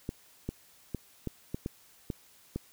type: clicks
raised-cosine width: 3 ms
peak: -20 dBFS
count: 8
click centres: 0.091 / 0.49 / 0.947 / 1.273 / 1.545 / 1.661 / 2.102 / 2.56 s
effects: white hiss -60 dBFS RMS until 2.72 s